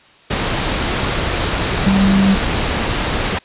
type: tone in noise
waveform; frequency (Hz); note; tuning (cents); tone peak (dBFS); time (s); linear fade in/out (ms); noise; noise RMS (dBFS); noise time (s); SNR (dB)
sine; 195.1; G3; -8; -10; 1.86-2.35; 10; pink; -18; 0.3-3.39; +5
effects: white hiss -47 dBFS RMS until 3.44 s + resampled to 8000 Hz